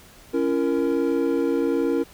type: chord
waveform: triangle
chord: A# diminished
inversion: first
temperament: equal with one note detuned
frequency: 277.2 / 338.3 / 466.2 Hz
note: C#4 / E4 / A#4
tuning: 0 / +45 / 0 cents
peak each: -22 dBFS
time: 0.33-2.04 s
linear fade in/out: 20 ms
effects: pink hiss -49 dBFS RMS until 2.13 s